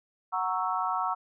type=chord; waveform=sine; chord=F# dominant seventh; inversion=none; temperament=equal; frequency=740 / 932.3 / 1108.7 / 1318.5 Hz; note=F#5 / A#5 / C#6 / E6; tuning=0 / 0 / 0 / 0 cents; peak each=-32 dBFS; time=0.32-1.15 s; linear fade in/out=20 ms; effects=none